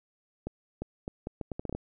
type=accelerating click train; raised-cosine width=2 ms; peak=-21 dBFS; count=11; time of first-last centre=0.47-1.75 s; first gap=350 ms; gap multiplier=0.74; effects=none